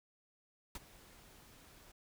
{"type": "noise with ADSR envelope", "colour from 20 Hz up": "pink", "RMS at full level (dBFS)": -42, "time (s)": [0.75, 1.92], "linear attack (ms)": 3, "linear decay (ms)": 29, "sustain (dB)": -18, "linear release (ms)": 9, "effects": []}